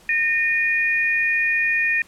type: tone pair together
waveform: sine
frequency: 1834.7 / 2449 Hz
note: A#6 / D#7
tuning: -28 / -28 cents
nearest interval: perfect fourth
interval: 500 cents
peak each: -20 dBFS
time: 0.09-2.02 s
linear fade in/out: 2 ms
effects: pink hiss -51 dBFS RMS until 2.07 s + low-pass 12000 Hz 12 dB/octave